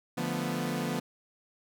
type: chord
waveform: sawtooth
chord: B half-diminished seventh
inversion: first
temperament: equal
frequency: 146.83 / 174.61 / 220 / 246.9 Hz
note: D3 / F3 / A3 / B3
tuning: 0 / 0 / 0 / 0 cents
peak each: -33 / -31 / -34 / -30 dBFS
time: 0.17-1 s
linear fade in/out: 10 ms
effects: none